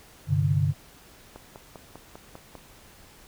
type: chord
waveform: sine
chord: G suspended fourth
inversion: none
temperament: just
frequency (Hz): 98 / 130.67 / 147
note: G2 / C3 / D3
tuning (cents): 0 / -2 / +2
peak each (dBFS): -25 / -27 / -23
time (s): 0.27-0.74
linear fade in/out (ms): 50
type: click train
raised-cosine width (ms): 1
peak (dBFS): -27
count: 7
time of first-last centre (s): 1.36-2.553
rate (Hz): 5.03
effects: pink hiss -52 dBFS RMS until 3.27 s